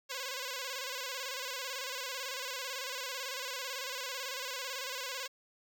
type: tone with vibrato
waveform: 5% pulse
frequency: 523.3 Hz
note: C5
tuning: in tune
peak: -26 dBFS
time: 0.09-5.28 s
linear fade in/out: 20 ms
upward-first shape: square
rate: 18 Hz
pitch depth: 73 cents each way
effects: none